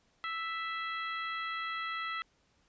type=harmonic tone with a mistuned harmonic; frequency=659.3 Hz; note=E5; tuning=in tune; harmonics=2 / 3 / 4 / 5 / 6; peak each=-37 / -39 / -46 / -45 / -51 dBFS; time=0.24-2.22 s; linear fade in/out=0 ms; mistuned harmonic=6; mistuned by=+34 cents; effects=pink hiss -71 dBFS RMS until 2.68 s + resampled to 16000 Hz